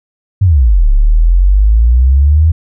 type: exponential two-way sweep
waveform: sine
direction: down then up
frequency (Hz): 103.83 to 34.33 to 82.6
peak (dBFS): -4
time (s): 0.41-2.52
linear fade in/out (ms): 10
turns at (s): 0.89
effects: none